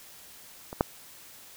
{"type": "clicks", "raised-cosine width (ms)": 1, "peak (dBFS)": [-23, -7], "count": 2, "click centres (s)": [0.729, 0.809], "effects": ["white hiss -50 dBFS RMS until 1.56 s"]}